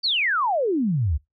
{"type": "exponential sweep", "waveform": "sine", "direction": "down", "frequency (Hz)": [4732, 65.41], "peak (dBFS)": -19, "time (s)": [0.03, 1.18], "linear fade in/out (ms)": 20, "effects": ["noise-tail reverb RT60 0.2 s tail -24 dB re dry"]}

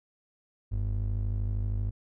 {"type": "ring-modulated tone", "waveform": "triangle", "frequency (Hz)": 73.42, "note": "D2", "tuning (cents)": 0, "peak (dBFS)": -22, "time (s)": [0.71, 1.91], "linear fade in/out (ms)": 20, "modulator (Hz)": 26.5, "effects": []}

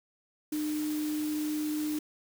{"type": "tone in noise", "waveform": "sine", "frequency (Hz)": 303.3, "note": "D#4", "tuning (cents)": -44, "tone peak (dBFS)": -29, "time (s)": [0.52, 1.99], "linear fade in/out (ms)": 5, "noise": "white", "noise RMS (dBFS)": -43, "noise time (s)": [0.52, 1.99], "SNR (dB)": 11, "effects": []}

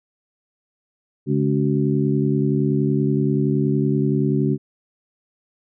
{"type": "harmonic tone with a mistuned harmonic", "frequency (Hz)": 70.6, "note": "C#2", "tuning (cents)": 32, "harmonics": [2, 3, 4, 5], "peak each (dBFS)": [-20, -22, -23, -24], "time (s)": [1.26, 4.58], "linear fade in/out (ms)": 50, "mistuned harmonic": 5, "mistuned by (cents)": 110, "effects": []}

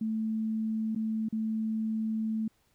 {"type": "tone with dropouts", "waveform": "sine", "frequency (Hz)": 220, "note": "A3", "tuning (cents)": 0, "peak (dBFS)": -28, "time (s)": [0.01, 2.48], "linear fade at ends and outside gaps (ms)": 5, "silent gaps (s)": [[0.95, 0.959], [1.287, 1.325]], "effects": ["pink hiss -70 dBFS RMS until 2.74 s"]}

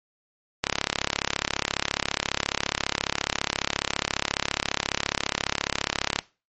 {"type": "click train", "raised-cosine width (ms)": 0.2, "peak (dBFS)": -4, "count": 193, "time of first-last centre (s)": [0.64, 6.189], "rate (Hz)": 34.6, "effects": ["noise-tail reverb RT60 0.3 s tail -20 dB re dry", "MP3 32 kbps"]}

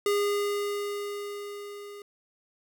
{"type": "tone with level ramp", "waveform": "square", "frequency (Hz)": 408.3, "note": "G#4", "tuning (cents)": -29, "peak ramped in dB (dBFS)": [-23, -42], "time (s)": [0.06, 2.02], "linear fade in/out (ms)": 2, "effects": []}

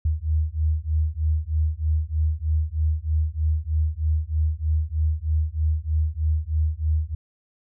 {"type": "beating tone pair", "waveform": "sine", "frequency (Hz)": [76.4, 79.6], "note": ["D#2", "D#2"], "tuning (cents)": [-31, 40], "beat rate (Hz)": 3.2, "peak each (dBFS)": -23, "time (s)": [0.05, 7.15], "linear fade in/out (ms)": 5, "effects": []}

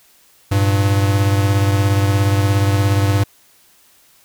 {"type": "beating tone pair", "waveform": "square", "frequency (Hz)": [99.1, 116.1], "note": ["G2", "A#2"], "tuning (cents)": [19, -7], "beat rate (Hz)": 17, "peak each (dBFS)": [-14, -21], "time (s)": [0.51, 3.24], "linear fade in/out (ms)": 10, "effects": ["white hiss -52 dBFS RMS until 4.24 s"]}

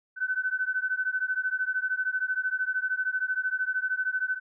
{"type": "beating tone pair", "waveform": "sine", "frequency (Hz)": [1508, 1521], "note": ["F#6", "F#6"], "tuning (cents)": [32, 47], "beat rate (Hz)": 13, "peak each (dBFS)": [-29, -29], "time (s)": [0.16, 4.4], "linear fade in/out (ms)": 50, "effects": []}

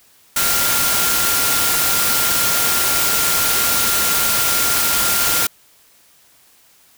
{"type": "tone in noise", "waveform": "sine", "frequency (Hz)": 1393, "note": "F6", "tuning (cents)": -5, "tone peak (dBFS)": -24, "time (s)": [0.36, 5.47], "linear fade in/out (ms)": 5, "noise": "white", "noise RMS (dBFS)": -17, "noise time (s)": [0.36, 5.47], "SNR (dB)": -10, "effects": ["white hiss -52 dBFS RMS until 6.97 s"]}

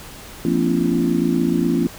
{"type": "tone cluster", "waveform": "sine", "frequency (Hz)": [171.9, 227.7, 257.5, 284.6, 340.5], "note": ["F3", "A#3", "C4", "C#4", "F4"], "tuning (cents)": [-27, -40, -28, 46, -44], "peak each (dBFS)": -22, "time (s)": [0.45, 1.87], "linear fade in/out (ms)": 2, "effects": ["pink hiss -38 dBFS RMS until 1.98 s"]}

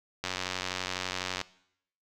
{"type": "click train", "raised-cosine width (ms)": 0.2, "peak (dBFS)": -14, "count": 109, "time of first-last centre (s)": [0.24, 1.414], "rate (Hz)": 92, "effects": ["noise-tail reverb RT60 0.7 s tail -19 dB re dry"]}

